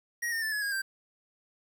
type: tone with pitch steps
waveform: square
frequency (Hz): 1890 / 1822.5 / 1757.3 / 1694.5 / 1634 / 1575.6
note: A#6 / A#6 / A6 / G#6 / G#6 / G6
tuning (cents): +23 / -40 / -3 / +34 / -29 / +8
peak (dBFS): -30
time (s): 0.22-0.82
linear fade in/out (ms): 10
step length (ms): 100
effects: 10-bit